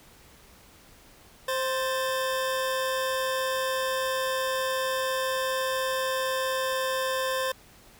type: tone pair together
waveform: 25% pulse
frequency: 523.3 / 1772.4 Hz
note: C5 / A6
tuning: 0 / +12 cents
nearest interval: octave + major sixth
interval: 2112 cents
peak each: -23 / -30 dBFS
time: 1.48-7.52 s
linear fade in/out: 5 ms
effects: pink hiss -54 dBFS RMS until 7.99 s